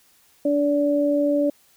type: tone pair together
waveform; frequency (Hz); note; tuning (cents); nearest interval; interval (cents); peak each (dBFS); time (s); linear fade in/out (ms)
sine; 290 / 577.2; D4 / D5; -22 / -30; octave; 1192; -20; 0.45-1.5; 5
effects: white hiss -58 dBFS RMS until 1.76 s